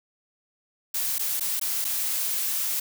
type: noise with dropouts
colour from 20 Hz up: blue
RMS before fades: -27 dBFS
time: 0.94-2.8 s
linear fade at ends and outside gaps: 5 ms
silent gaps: 1.184-1.193 / 1.398-1.407 / 1.597-1.613 / 1.845-1.849 s
effects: none